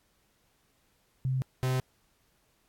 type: tone pair in turn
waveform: sine / 45% pulse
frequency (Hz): 130.7 / 128.98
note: C3 / C3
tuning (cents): -1 / -24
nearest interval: unison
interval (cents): 23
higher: first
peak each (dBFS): -26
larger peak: neither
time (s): 1.25-1.42 / 1.63-1.8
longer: neither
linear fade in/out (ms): 0
effects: pink hiss -70 dBFS RMS until 2.68 s + AAC 64 kbps